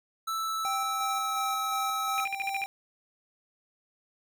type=tone with pitch glide; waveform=square; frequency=1319 to 1291.9 Hz; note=E6 to E6; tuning=+1 to -35 cents; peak=-30 dBFS; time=0.27-2.25 s; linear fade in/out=10 ms; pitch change=-36 cents; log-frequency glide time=0.37-1.51 s
type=tone with tremolo; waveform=square; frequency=784 Hz; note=G5; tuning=in tune; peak=-32 dBFS; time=0.65-2.66 s; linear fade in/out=0 ms; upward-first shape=square; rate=2.8 Hz; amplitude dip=35%
type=tone bursts; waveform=sine; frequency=2402 Hz; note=D7; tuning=38 cents sharp; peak=-28 dBFS; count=7; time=2.18-2.639 s; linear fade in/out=0 ms; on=21 ms; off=52 ms
effects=none